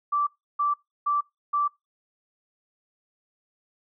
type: tone bursts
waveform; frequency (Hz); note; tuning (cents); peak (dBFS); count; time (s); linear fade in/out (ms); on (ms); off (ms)
sine; 1166; D6; -13; -21; 4; 0.12-1.68; 10; 150; 320
effects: noise-tail reverb RT60 0.2 s tail -23 dB re dry